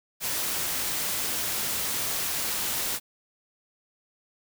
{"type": "noise", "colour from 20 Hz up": "white", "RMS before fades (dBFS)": -29, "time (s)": [0.2, 3], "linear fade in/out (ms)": 50, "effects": []}